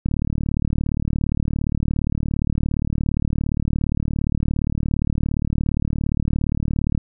click train, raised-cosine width 5 ms, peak -9 dBFS, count 259, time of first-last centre 0.06-6.977 s, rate 37.3 Hz, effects none

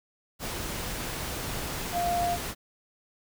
sine tone in noise, 698.5 Hz, F5, in tune, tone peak -25 dBFS, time 1.92-2.38 s, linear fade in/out 50 ms, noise pink, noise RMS -34 dBFS, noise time 0.39-2.55 s, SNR +6 dB, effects none

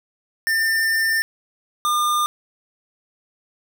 square tone pair in turn, 1797 / 1205.3 Hz, A6 / D6, +36 / +45 cents, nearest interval perfect fifth, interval 691 cents, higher first, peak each -18 dBFS, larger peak neither, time 0.47-1.22 / 1.85-2.26 s, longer first, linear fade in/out 0 ms, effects none

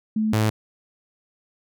sine / sawtooth tone pair in turn, 216.9 / 108.45 Hz, A3 / A2, -25 / -25 cents, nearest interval octave, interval 1200 cents, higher first, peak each -19 / -14 dBFS, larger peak second, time 0.16-0.33 / 0.33-0.5 s, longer neither, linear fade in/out 5 ms, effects none

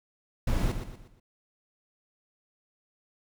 brown noise with echo, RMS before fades -26 dBFS, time 0.47-0.72 s, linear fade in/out 5 ms, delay 120 ms, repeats 4, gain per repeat -8 dB, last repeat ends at 1.2 s, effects none

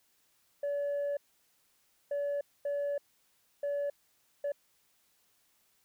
sine tone bursts at uneven times, 572 Hz, D5, 46 cents flat, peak -28 dBFS, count 5, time 0.63-1.17 / 2.11-2.41 / 2.65-2.98 / 3.63-3.9 / 4.44-4.52 s, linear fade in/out 5 ms, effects tanh soft clip ceiling -29 dBFS + white hiss -71 dBFS RMS until 5.84 s

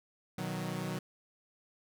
sawtooth chord, B major, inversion none, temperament equal, 123.47 / 155.56 / 185 Hz, B2 / D#3 / F#3, 0 / 0 / 0 cents, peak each -38 / -35 / -34 dBFS, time 0.38-0.99 s, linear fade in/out 5 ms, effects none

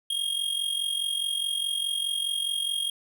square tone with amplitude modulation, 3250 Hz, G#7, 38 cents flat, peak -24 dBFS, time 0.1-2.9 s, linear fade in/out 5 ms, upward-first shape sine, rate 44.8 Hz, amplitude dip 65%, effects none

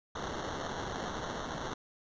white noise with sample-and-hold, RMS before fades -38 dBFS, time 0.15-1.74 s, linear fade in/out 5 ms, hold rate 2450 Hz, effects resampled to 16000 Hz

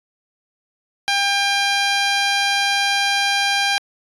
10% pulse tone, 799 Hz, G5, 33 cents sharp, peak -8 dBFS, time 1.08-3.78 s, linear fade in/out 0 ms, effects resampled to 22050 Hz

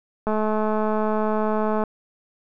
click train, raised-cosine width 1 ms, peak -11 dBFS, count 338, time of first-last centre 0.27-1.837 s, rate 215 Hz, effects none

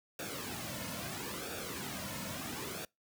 pink noise with flanger, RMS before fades -41 dBFS, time 0.19-2.85 s, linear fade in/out 2 ms, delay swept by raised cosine 0.97 to 2.57 ms, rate 0.75 Hz, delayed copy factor -0.65, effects noise-tail reverb RT60 0.2 s tail -26 dB re dry + high-pass 80 Hz 12 dB/octave

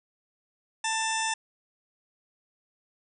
harmonic tone with a mistuned harmonic, 889 Hz, A5, 18 cents sharp, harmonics 1 / 2 / 3 / 4 / 6 / 7 / 8 / 9 / 10, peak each -30 / -33 / -35 / -36 / -38 / -38 / -39 / -40 / -40 dBFS, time 0.84-1.34 s, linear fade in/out 5 ms, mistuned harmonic 7, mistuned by -37 cents, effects none

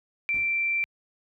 sine tone, 2349 Hz, D7, in tune, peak -23 dBFS, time 0.29-0.84 s, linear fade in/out 0 ms
brown noise with exponential decay, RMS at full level -39 dBFS, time 0.34-0.72 s, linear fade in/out 2 ms, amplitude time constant 82 ms
effects high-pass 60 Hz 12 dB/octave

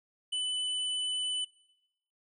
sine tone with hard clipping, 2997 Hz, F#7, 22 cents sharp, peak -31 dBFS, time 0.32-1.45 s, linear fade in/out 10 ms, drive 14 dB, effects noise-tail reverb RT60 0.9 s tail -21 dB re dry + resampled to 24000 Hz

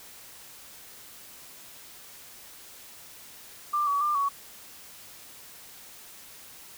sine tone with pitch steps, 1188 / 1136 / 1194 / 1121 Hz, D6 / C#6 / D6 / C#6, +20 / +42 / +28 / +19 cents, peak -23 dBFS, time 3.73-4.29 s, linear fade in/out 10 ms, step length 140 ms, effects white hiss -48 dBFS RMS until 6.77 s

